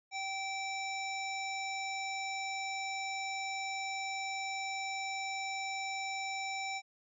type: harmonic tone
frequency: 775 Hz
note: G5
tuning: 20 cents flat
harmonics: 1 / 3 / 5 / 7 / 9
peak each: -39 / -39 / -47 / -47 / -48 dBFS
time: 0.11-6.82 s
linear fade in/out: 50 ms
effects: none